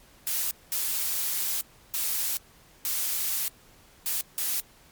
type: noise bursts at uneven times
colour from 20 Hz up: blue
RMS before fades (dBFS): -28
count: 6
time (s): 0.27-0.51 / 0.72-1.61 / 1.94-2.37 / 2.85-3.48 / 4.06-4.21 / 4.38-4.6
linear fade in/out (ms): 0
effects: pink hiss -56 dBFS RMS until 4.91 s + MP3 96 kbps